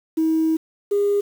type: tone pair in turn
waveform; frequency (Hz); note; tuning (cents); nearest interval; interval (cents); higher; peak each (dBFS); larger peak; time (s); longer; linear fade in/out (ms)
sine; 320 / 406.5; D#4 / G#4; +49 / -37; major third; 414; second; -15; neither; 0.17-0.57 / 0.91-1.21; first; 10
effects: tanh soft clip ceiling -12 dBFS + 7-bit